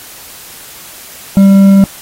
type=tone with hard clipping; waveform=triangle; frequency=195.8 Hz; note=G3; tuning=2 cents flat; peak=-3 dBFS; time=1.37-1.84 s; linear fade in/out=0 ms; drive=7 dB; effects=white hiss -32 dBFS RMS until 2.01 s + AAC 48 kbps